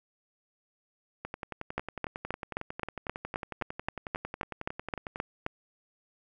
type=two click trains; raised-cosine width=0.5 ms; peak=-15 / -21 dBFS; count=15 / 44; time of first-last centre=1.78-5.464 / 1.25-5.159 s; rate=3.8 / 11 Hz; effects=none